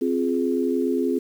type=chord; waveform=sine; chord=F minor; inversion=second; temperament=just; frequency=261.9 / 349.2 / 419.1 Hz; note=C4 / F4 / Ab4; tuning=+2 / 0 / +16 cents; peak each=-23 / -25 / -25 dBFS; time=0.01-1.19 s; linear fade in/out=10 ms; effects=8-bit